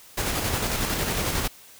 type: noise with tremolo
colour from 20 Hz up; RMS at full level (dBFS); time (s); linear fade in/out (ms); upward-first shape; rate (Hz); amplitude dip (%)
pink; -25; 0.17-1.48; 10; square; 11; 30
effects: white hiss -49 dBFS RMS until 1.79 s